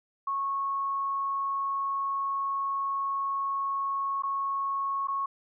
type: tone with dropouts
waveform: sine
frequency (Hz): 1100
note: C#6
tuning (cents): -14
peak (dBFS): -27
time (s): 0.27-5.26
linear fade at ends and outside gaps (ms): 5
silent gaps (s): 4.223-4.234 / 5.073-5.082
effects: none